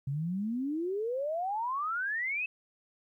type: exponential sweep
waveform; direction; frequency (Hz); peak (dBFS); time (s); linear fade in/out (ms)
sine; up; 132.5 to 2637; -30; 0.07-2.46; 5
effects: 12-bit